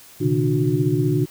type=tone cluster; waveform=sine; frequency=121.6 / 136.4 / 152.8 / 299 / 363.8 Hz; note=B2 / C#3 / D#3 / D4 / F#4; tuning=-26 / -28 / -31 / +31 / -29 cents; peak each=-23 dBFS; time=0.2-1.26 s; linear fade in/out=20 ms; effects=white hiss -46 dBFS RMS until 1.3 s